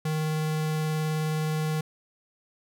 square tone with vibrato, 155.56 Hz, D#3, in tune, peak -26 dBFS, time 0.05-1.81 s, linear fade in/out 5 ms, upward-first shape sine, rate 19 Hz, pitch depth 8 cents each way, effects none

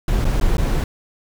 brown noise with dropouts, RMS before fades -17 dBFS, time 0.08-0.84 s, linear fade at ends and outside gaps 2 ms, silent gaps 0.245-0.251 / 0.4-0.411 / 0.57-0.581 s, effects none

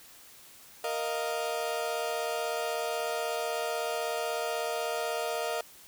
35% pulse chord, Bb suspended fourth, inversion none, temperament equal, 466.2 / 622.3 / 698.5 Hz, Bb4 / Eb5 / F5, 0 / 0 / 0 cents, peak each -33 dBFS, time 0.84-5.61 s, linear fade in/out 2 ms, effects white hiss -53 dBFS RMS until 5.87 s

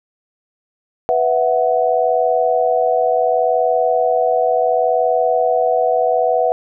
sine chord, B suspended fourth, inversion none, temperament equal, 493.9 / 659.3 / 740 Hz, B4 / E5 / F#5, 0 / 0 / 0 cents, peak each -17 dBFS, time 1.09-6.52 s, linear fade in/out 0 ms, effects none

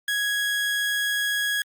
30% pulse tone, 1661.2 Hz, G#6, in tune, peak -20 dBFS, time 0.08-1.62 s, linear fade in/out 2 ms, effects Opus 48 kbps

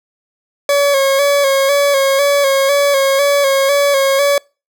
40% pulse tone with vibrato, 556 Hz, C#5, 5 cents sharp, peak -9 dBFS, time 0.69-4.38 s, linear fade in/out 2 ms, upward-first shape square, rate 2 Hz, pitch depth 38 cents each way, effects noise-tail reverb RT60 0.3 s tail -26 dB re dry

